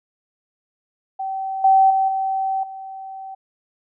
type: tone with level steps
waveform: sine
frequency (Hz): 770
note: G5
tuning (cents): -31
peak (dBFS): -23 / -10 / -15 / -19 / -31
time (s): 1.19-3.35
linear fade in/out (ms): 10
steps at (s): 1.64 / 1.9 / 2.08 / 2.63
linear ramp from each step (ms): 5
effects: none